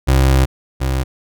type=tone pair in turn; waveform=30% pulse; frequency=66.2 / 65.92 Hz; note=C2 / C2; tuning=+21 / +14 cents; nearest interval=unison; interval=7 cents; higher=first; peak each=-7 / -13 dBFS; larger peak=first; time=0.07-0.46 / 0.8-1.04 s; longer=first; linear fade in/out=20 ms; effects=none